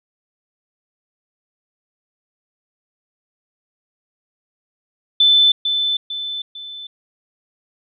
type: tone with echo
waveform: sine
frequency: 3520 Hz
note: A7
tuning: in tune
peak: -9 dBFS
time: 5.2-5.52 s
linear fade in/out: 5 ms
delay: 450 ms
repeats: 3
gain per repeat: -7 dB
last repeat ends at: 6.87 s
effects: none